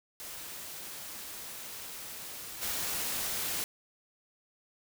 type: noise with level steps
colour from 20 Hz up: white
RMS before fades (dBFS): -43 / -34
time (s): 0.2-3.64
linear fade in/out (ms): 0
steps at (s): 2.61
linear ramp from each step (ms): 20
effects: none